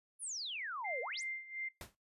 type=exponential two-way sweep; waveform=sine; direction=down then up; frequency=10900 to 455 to 10900 Hz; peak=-39 dBFS; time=0.19-1.24 s; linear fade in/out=50 ms; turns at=1.01 s
type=tone with tremolo; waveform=sine; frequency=2093 Hz; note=C7; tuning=in tune; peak=-37 dBFS; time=0.84-1.69 s; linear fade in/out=10 ms; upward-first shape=sine; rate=2.8 Hz; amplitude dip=80%
type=noise with exponential decay; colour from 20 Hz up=pink; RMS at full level=-43 dBFS; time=1.81-1.95 s; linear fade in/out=1 ms; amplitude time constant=30 ms
effects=noise-tail reverb RT60 0.2 s tail -20 dB re dry + resampled to 32000 Hz